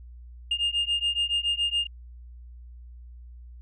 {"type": "beating tone pair", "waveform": "sine", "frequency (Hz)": [2821, 2828.1], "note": ["F7", "F7"], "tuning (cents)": [17, 21], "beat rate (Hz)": 7.1, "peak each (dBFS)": -25, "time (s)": [0.51, 1.87], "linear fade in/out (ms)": 5, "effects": ["tanh soft clip ceiling -20 dBFS", "added 60 Hz sine -42 dBFS peak until 3.61 s"]}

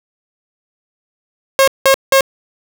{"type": "tone bursts", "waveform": "sawtooth", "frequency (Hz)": 540, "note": "C#5", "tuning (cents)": -45, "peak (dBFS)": -3, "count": 3, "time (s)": [1.59, 2.208], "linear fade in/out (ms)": 0, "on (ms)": 86, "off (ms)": 180, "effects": []}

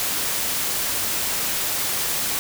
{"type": "noise", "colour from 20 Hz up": "white", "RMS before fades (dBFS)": -24, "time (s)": [0, 2.39], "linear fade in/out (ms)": 0, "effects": []}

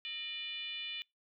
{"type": "tone with frequency modulation", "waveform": "sine", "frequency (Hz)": 2960, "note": "F#7", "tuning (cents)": 0, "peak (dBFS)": -38, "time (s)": [0.05, 1.02], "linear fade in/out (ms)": 0, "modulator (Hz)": 555, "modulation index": 1.2, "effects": ["noise-tail reverb RT60 0.2 s tail -25 dB re dry"]}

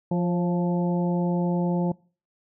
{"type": "harmonic tone with a mistuned harmonic", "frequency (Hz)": 174.61, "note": "F3", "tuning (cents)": 0, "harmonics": [1, 2, 3, 4, 5], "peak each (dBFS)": [-22, -30, -32, -37, -35], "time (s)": [0.11, 1.92], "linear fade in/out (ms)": 5, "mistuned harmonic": 3, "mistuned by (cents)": 35, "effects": ["noise-tail reverb RT60 0.4 s tail -24 dB re dry"]}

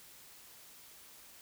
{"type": "silence", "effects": ["white hiss -56 dBFS RMS until 1.41 s"]}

